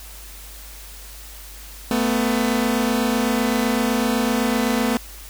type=tone pair together; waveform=sawtooth; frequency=222.3 / 250.2 Hz; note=A3 / B3; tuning=+18 / +23 cents; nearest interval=major second; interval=205 cents; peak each=-17 dBFS; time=1.91-4.97 s; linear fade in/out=0 ms; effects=added 50 Hz sine -39 dBFS peak until 5.29 s + white hiss -41 dBFS RMS until 5.29 s